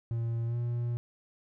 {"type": "tone with pitch glide", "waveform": "triangle", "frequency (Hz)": [115.9, 119.43], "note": ["A#2", "A#2"], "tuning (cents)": [-10, 42], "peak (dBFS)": -27, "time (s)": [0.11, 0.97], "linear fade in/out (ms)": 0, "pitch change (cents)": 52, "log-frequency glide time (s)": [0.46, 0.56], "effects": []}